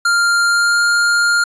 square tone with pitch glide, 1396.9 to 1407.4 Hz, F6 to F6, 0 to +13 cents, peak -12 dBFS, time 0.05-1.44 s, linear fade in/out 5 ms, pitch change +13 cents, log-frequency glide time 0.47-0.82 s, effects resampled to 22050 Hz

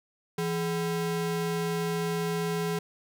square ring-modulated tone, 293.7 Hz, D4, in tune, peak -25 dBFS, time 0.38-2.79 s, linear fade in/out 5 ms, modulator 126 Hz, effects none

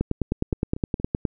two click trains, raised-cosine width 3 ms, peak -19 / -9 dBFS, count 3 / 13, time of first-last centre 0.53-0.999 / 0.01-1.252 s, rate 4.26 / 9.66 Hz, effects none

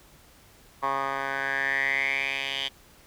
10% pulse tone with band-pass filter sweep, 136.6 Hz, C#3, 25 cents flat, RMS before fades -28 dBFS, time 0.82-2.69 s, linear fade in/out 20 ms, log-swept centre 1100 to 3100 Hz, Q 7.2, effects pink hiss -55 dBFS RMS until 3.06 s

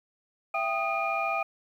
sine tone cluster, 670 / 784 / 1242 / 2418 Hz, E5 / G5 / D#6 / D7, +28 / 0 / -3 / +50 cents, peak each -31 dBFS, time 0.54-1.43 s, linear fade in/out 5 ms, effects tanh soft clip ceiling -17 dBFS + 10-bit

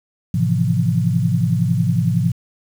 sine chord, F major seventh, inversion first, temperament just, 109.13 / 130.96 / 163.7 / 174.61 Hz, A2 / C3 / E3 / F3, -14 / +2 / -12 / 0 cents, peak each -20 dBFS, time 0.34-2.32 s, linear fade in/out 5 ms, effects 7-bit

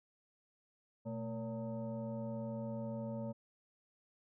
sine tone with frequency modulation, 223.5 Hz, A3, 27 cents sharp, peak -38 dBFS, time 1.05-3.33 s, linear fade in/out 20 ms, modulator 345 Hz, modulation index 1.2, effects none

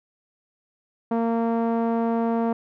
sawtooth tone with low-pass filter, 230 Hz, A#3, 23 cents flat, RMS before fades -23 dBFS, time 1.11-2.53 s, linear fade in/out 5 ms, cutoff 860 Hz, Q 1.4, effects none

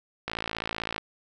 click train, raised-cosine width 0.3 ms, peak -14 dBFS, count 40, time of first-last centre 0.28-0.98 s, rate 55.7 Hz, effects none

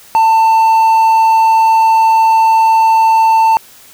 triangle tone, 893 Hz, A5, 25 cents sharp, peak -4 dBFS, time 0.15-3.57 s, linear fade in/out 0 ms, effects white hiss -40 dBFS RMS until 3.93 s

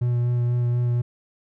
triangle tone with vibrato, 121.2 Hz, B2, 32 cents flat, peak -17 dBFS, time 0.01-1.02 s, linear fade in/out 10 ms, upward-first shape sine, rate 4.1 Hz, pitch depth 13 cents each way, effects none

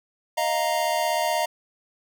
square chord, Eb suspended second, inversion none, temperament equal, 622.3 / 698.5 / 932.3 Hz, Eb5 / F5 / Bb5, 0 / 0 / 0 cents, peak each -27 dBFS, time 0.37-1.46 s, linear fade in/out 10 ms, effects none

